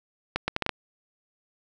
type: accelerating click train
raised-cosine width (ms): 0.3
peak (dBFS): -9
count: 6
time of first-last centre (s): 0.36-0.693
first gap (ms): 120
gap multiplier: 0.7
effects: none